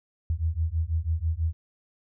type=beating tone pair; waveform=sine; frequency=78.4 / 84.5 Hz; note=D#2 / E2; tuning=+14 / +43 cents; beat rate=6.1 Hz; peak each=-27 dBFS; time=0.3-1.53 s; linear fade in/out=0 ms; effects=none